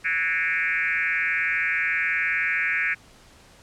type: tone with frequency modulation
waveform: sine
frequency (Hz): 1975.5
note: B6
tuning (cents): 0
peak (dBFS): -21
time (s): 0.04-2.95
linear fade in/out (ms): 20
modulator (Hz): 166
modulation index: 2.8
effects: pink hiss -52 dBFS RMS until 3.62 s + low-pass 9000 Hz 12 dB/octave